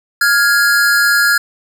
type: tone pair together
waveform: square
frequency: 1405 / 1661.3 Hz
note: F6 / G#6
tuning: +10 / 0 cents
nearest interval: minor third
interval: 290 cents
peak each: -13 dBFS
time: 0.21-1.38 s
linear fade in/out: 5 ms
effects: none